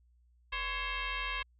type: tone with frequency modulation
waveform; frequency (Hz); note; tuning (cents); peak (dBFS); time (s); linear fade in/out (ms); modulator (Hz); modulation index
sine; 492.6; B4; -5; -33; 0.52-1.43; 10; 539; 5.3
effects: added 60 Hz sine -63 dBFS peak until 1.59 s